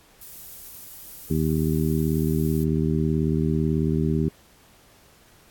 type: noise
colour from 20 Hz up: violet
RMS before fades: -40 dBFS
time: 0.21-2.64 s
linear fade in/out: 5 ms
type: harmonic tone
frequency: 78.2 Hz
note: D#2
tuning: 9 cents sharp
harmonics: 1 / 2 / 3 / 4 / 5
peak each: -28 / -23 / -26 / -29 / -29 dBFS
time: 1.3-4.29 s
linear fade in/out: 5 ms
effects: pink hiss -55 dBFS RMS until 5.5 s + AAC 64 kbps